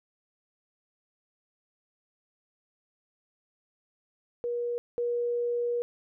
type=tone pair in turn; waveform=sine; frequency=478.9 / 478.9 Hz; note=A#4 / A#4; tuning=+47 / +47 cents; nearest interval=unison; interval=0 cents; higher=neither; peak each=-28 / -26 dBFS; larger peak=second; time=4.44-4.78 / 4.98-5.82 s; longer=second; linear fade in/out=0 ms; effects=none